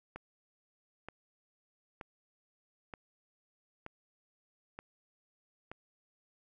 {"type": "click train", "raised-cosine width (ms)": 0.5, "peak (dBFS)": -28, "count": 7, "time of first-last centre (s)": [0.16, 5.716], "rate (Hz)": 1.08, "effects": []}